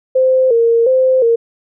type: tone with vibrato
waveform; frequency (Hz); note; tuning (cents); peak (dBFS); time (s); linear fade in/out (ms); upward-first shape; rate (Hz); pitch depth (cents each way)
sine; 490; B4; -14; -8; 0.15-1.36; 10; square; 1.4; 99
effects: none